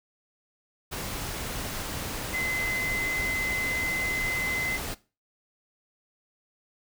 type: tone in noise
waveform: sine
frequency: 2048 Hz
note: C7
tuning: 38 cents flat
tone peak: -26 dBFS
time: 2.33-4.78 s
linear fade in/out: 20 ms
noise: pink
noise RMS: -34 dBFS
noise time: 0.91-4.95 s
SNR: +5 dB
effects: noise-tail reverb RT60 0.3 s tail -18 dB re dry